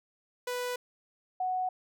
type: tone pair in turn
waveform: sawtooth / sine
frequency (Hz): 493.9 / 740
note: B4 / F#5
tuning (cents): 0 / 0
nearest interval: perfect fifth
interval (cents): 700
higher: second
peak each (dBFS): -28 / -28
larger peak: neither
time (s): 0.47-0.76 / 1.4-1.69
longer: neither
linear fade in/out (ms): 5
effects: none